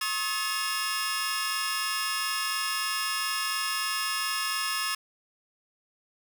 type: tone cluster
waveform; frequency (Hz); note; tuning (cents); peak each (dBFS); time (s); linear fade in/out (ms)
sawtooth; 1084 / 1269 / 1721 / 2791 / 5120; C#6 / D#6 / A6 / F7 / D#8; -39 / +34 / -39 / -2 / +49; -31; 0.01-4.95; 5
effects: none